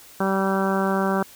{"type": "harmonic tone", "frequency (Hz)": 193.2, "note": "G3", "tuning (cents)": -25, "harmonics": [1, 2, 3, 4, 5, 6, 7, 8], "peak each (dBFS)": [-23, -26, -28, -29, -30, -31, -31, -32], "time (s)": [0.2, 1.23], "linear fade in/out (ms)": 5, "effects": ["white hiss -47 dBFS RMS until 1.35 s"]}